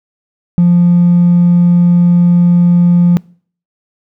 sine tone with hard clipping, 174.61 Hz, F3, in tune, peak -5 dBFS, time 0.58-3.17 s, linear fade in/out 0 ms, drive 1 dB, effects noise-tail reverb RT60 0.5 s tail -25 dB re dry

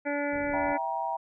harmonic tone, 288.1 Hz, D4, 33 cents flat, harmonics 1 / 2 / 3 / 5 / 6 / 7 / 8, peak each -32 / -31 / -37 / -38 / -40 / -38 / -40 dBFS, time 0.05-0.78 s, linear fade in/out 20 ms
pink low-pass noise, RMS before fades -45 dBFS, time 0.32-0.73 s, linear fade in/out 2 ms, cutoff 550 Hz, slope 24 dB/octave
sine chord, E diminished, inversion none, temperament equal with one note detuned, 659.3 / 784 / 947 Hz, E5 / G5 / Bb5, 0 / 0 / +27 cents, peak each -35 / -33 / -31 dBFS, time 0.53-1.17 s, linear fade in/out 10 ms
effects none

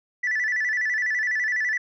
sine tone with vibrato, 1854 Hz, A#6, 10 cents flat, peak -20 dBFS, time 0.23-1.78 s, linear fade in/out 10 ms, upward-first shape square, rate 12 Hz, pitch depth 100 cents each way, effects tanh soft clip ceiling -19 dBFS

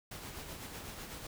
pink noise with tremolo, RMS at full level -44 dBFS, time 0.11-1.27 s, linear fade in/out 5 ms, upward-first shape sine, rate 8 Hz, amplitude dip 40%, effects none

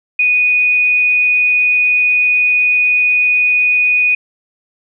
sine tone, 2477 Hz, D#7, 8 cents flat, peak -9 dBFS, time 0.19-4.15 s, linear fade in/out 5 ms, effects none

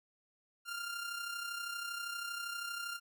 sawtooth tone with amplitude modulation, 1396 Hz, F6, 1 cent flat, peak -33 dBFS, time 0.65-3 s, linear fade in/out 50 ms, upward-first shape sine, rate 32.6 Hz, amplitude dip 50%, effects none

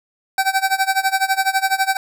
25% pulse tone with tremolo, 771 Hz, G5, 29 cents flat, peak -9 dBFS, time 0.38-1.97 s, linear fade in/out 2 ms, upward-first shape sine, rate 12 Hz, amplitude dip 90%, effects none

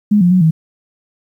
sine tone with pitch steps, 207.9 / 176.7 / 183.8 / 160.2 Hz, G#3 / F3 / F#3 / E3, +2 / +21 / -11 / -49 cents, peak -7 dBFS, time 0.11-0.51 s, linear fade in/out 10 ms, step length 100 ms, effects 8-bit

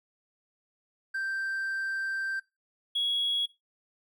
triangle tone pair in turn, 1568 / 3334 Hz, G6 / G#7, 0 / +6 cents, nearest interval octave + minor second, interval 1306 cents, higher second, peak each -27 / -23 dBFS, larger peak second, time 1.14-2.4 / 2.95-3.46 s, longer first, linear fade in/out 10 ms, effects noise-tail reverb RT60 0.2 s tail -19 dB re dry + tanh soft clip ceiling -22 dBFS

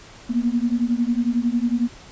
sine beating tone pair, 233.1 / 244.1 Hz, A#3 / B3, 0 / -20 cents, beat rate 11 Hz, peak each -21 dBFS, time 0.29-1.89 s, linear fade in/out 20 ms, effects pink hiss -44 dBFS RMS until 2.11 s + resampled to 16000 Hz

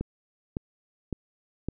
click train, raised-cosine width 3 ms, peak -17 dBFS, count 4, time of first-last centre 0.01-1.686 s, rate 1.79 Hz, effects none

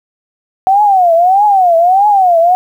sine tone with vibrato, 745 Hz, F#5, 12 cents sharp, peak -5 dBFS, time 0.67-2.55 s, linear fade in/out 0 ms, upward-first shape triangle, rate 1.6 Hz, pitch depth 230 cents each way, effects 7-bit

